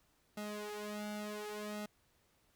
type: tone with flanger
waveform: sawtooth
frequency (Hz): 209.5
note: G#3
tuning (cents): +15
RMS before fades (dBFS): -43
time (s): 0.37-1.86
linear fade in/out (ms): 5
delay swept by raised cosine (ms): 1.5 to 3.4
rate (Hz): 0.69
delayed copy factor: +1
effects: pink hiss -73 dBFS RMS until 2.55 s